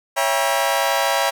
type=chord; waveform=sawtooth; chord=C# diminished seventh; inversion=none; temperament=just; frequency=554.4 / 665.2 / 798.3 / 957.9 Hz; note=C#5 / E5 / G5 / Bb5; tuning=0 / +16 / +31 / +47 cents; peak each=-19 dBFS; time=0.16-1.31 s; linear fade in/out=20 ms; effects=none